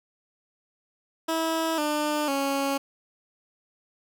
15% pulse tone with pitch steps, 324.7 / 299.5 / 276.2 Hz, E4 / D4 / C#4, -26 / +34 / -6 cents, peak -18 dBFS, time 1.28-2.78 s, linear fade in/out 10 ms, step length 500 ms, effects none

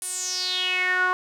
sawtooth tone with band-pass filter sweep, 366.5 Hz, F#4, 16 cents flat, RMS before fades -25 dBFS, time 0.02-1.13 s, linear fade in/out 0 ms, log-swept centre 10000 to 1200 Hz, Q 6.3, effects none

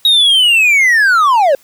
triangle linear sweep, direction down, 3812 to 518 Hz, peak -5 dBFS, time 0.05-1.55 s, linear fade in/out 2 ms, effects white hiss -49 dBFS RMS until 1.63 s

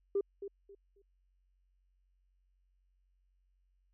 sine tone with echo, 398.1 Hz, G4, 27 cents sharp, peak -27 dBFS, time 0.15-0.21 s, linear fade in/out 5 ms, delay 270 ms, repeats 3, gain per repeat -12 dB, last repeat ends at 1.02 s, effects tanh soft clip ceiling -24 dBFS + added 46 Hz sine -70 dBFS peak until 3.93 s

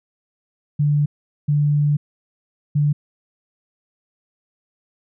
sine tone bursts at uneven times, 146.83 Hz, D3, in tune, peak -14 dBFS, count 3, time 0.79-1.06 / 1.48-1.97 / 2.75-2.93 s, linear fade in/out 10 ms, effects none

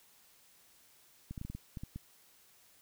clicks, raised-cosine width 5 ms, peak -29 dBFS, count 9, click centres 1.31 / 1.378 / 1.414 / 1.45 / 1.5 / 1.55 / 1.772 / 1.835 / 1.96 s, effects white hiss -64 dBFS RMS until 2.81 s

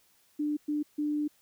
sine tone bursts at uneven times, 297.4 Hz, D4, 22 cents sharp, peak -27 dBFS, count 3, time 0.39-0.57 / 0.68-0.83 / 0.98-1.28 s, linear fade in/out 10 ms, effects white hiss -66 dBFS RMS until 1.41 s

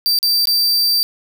45% pulse tone with dropouts, 4670 Hz, D8, 11 cents flat, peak -12 dBFS, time 0.06-1.03 s, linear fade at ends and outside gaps 0 ms, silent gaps 0.188-0.229 / 0.455-0.472 s, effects 7-bit

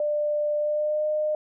sine tone with pitch glide, 595 to 609.3 Hz, D5 to D#5, +22 to -36 cents, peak -22 dBFS, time 0-1.35 s, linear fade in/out 2 ms, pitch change +42 cents, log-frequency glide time 0.57-1.06 s, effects none

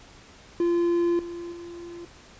triangle tone with level steps, 344.4 Hz, F4, 24 cents flat, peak -18 / -31 / -35 dBFS, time 0.6-2.05 s, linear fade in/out 2 ms, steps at 1.19 / 1.52 s, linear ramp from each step 2 ms, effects pink hiss -50 dBFS RMS until 2.39 s + resampled to 16000 Hz

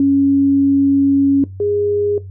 sine tone pair in turn, 277.2 / 411.2 Hz, C#4 / G#4, 0 / -17 cents, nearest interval perfect fifth, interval 683 cents, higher second, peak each -9 / -14 dBFS, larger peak first, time 0-1.44 / 1.6-2.18 s, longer first, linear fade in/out 2 ms, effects noise-tail reverb RT60 0.2 s tail -18 dB re dry + added 95 Hz sine -29 dBFS peak until 2.3 s

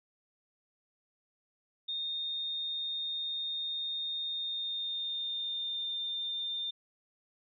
sine tone with pitch glide, 3671 to 3606 Hz, A#7 to A7, -27 to +42 cents, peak -33 dBFS, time 1.88-6.71 s, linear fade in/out 10 ms, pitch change -31 cents, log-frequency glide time 4.24-5.97 s, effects none

